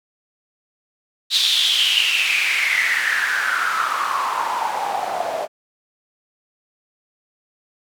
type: noise with band-pass filter sweep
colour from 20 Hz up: white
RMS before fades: -20 dBFS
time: 1.3-5.48 s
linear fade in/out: 50 ms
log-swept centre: 3900 to 620 Hz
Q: 7
effects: none